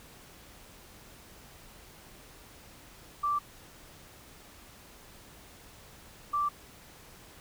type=tone pair in turn; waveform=sine; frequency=1170 / 1170 Hz; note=D6 / D6; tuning=-7 / -7 cents; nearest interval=unison; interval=0 cents; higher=neither; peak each=-26 dBFS; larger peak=neither; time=3.23-3.39 / 6.33-6.49 s; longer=neither; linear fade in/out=10 ms; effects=pink hiss -53 dBFS RMS until 7.4 s